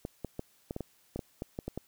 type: clicks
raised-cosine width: 2 ms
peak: -22 dBFS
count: 12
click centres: 0.051 / 0.247 / 0.394 / 0.709 / 0.764 / 0.807 / 1.16 / 1.192 / 1.421 / 1.589 / 1.68 / 1.776 s
effects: white hiss -66 dBFS RMS until 1.87 s